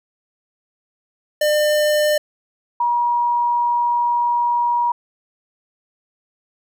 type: tone pair in turn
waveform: square / sine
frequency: 601 / 956.5 Hz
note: D5 / A#5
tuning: +40 / +44 cents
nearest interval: minor sixth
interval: 804 cents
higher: second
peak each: -15 dBFS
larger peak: neither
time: 1.41-2.18 / 2.8-4.92 s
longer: second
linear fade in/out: 5 ms
effects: none